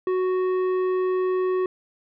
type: tone with tanh clipping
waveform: sine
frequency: 370 Hz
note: F#4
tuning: in tune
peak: -22 dBFS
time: 0.07-1.66 s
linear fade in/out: 2 ms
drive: 10 dB
effects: none